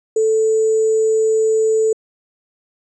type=tone with sample-and-hold; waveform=sine; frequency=440 Hz; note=A4; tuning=in tune; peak=-12 dBFS; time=0.16-1.93 s; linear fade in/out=5 ms; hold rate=7350 Hz; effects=resampled to 24000 Hz